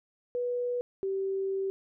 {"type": "tone pair in turn", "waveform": "sine", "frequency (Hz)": [489.2, 387.2], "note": ["B4", "G4"], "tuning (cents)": [-16, -21], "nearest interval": "major third", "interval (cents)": 405, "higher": "first", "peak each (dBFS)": [-28, -28], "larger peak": "neither", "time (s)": [[0.35, 0.81], [1.03, 1.7]], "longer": "second", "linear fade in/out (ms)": 0, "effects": []}